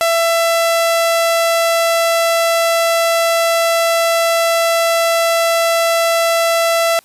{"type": "tone", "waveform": "sawtooth", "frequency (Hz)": 668, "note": "E5", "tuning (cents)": 23, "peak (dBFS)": -8, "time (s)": [0.01, 6.99], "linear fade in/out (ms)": 0, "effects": ["white hiss -49 dBFS RMS until 7.04 s", "resampled to 32000 Hz"]}